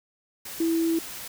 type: tone in noise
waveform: sine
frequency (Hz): 329.6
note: E4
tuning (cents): 0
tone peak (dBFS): -21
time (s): 0.6-0.99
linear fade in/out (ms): 5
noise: white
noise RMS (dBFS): -38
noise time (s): 0.45-1.28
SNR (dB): +14
effects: none